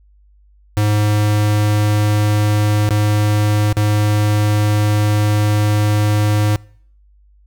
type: tone with dropouts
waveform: square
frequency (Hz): 105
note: G#2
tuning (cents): +19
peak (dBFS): -13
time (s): 0.77-6.56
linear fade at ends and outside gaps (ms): 0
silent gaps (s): 2.89-2.907 / 3.727-3.769
effects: noise-tail reverb RT60 0.6 s tail -25 dB re dry + added 50 Hz sine -47 dBFS peak until 7.46 s